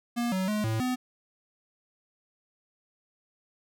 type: tone with pitch steps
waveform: square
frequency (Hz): 238 / 187.8 / 211.6 / 111.1 / 252.3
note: A#3 / F#3 / G#3 / A2 / B3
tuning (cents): +36 / +26 / +33 / +17 / +37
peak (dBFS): -27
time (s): 0.16-0.96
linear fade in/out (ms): 20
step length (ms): 160
effects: none